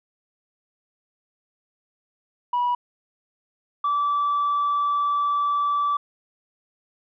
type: tone pair in turn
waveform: sine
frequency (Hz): 974 / 1158.3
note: B5 / D6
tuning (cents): -24 / -24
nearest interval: minor third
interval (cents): 300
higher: second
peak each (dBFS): -18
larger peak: neither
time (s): 2.53-2.75 / 3.84-5.97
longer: second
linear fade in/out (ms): 5
effects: tanh soft clip ceiling -17 dBFS